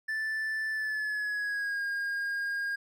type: tone with pitch glide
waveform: triangle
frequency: 1759 to 1622.4 Hz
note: A6 to G#6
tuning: -1 to -41 cents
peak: -28 dBFS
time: 0.08-2.76 s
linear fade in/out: 10 ms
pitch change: -140 cents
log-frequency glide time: 0.71-1.83 s
effects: none